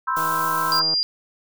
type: chord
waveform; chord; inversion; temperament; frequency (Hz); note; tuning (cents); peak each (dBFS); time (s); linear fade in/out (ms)
sine; C major seventh; third; equal; 987.8 / 1046.5 / 1318.5 / 1568; B5 / C6 / E6 / G6; 0 / 0 / 0 / 0; -27 / -24 / -24 / -30; 0.07-0.82; 10
type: noise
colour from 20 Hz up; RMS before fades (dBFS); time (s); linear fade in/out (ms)
blue; -32; 0.16-0.8; 10
type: click train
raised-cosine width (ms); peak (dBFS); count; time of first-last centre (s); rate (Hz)
1; -21; 124; 0.17-0.939; 160
type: tone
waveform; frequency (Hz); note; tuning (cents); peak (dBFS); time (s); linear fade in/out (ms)
sine; 4800; D8; +37; -18; 0.72-1.03; 0
effects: none